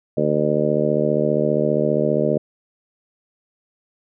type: harmonic tone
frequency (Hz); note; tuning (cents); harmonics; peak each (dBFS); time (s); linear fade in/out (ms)
75; D2; +37; 2 / 3 / 4 / 5 / 6 / 7 / 8; -25 / -24 / -27 / -24 / -23 / -25 / -22; 0.17-2.38; 5
effects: none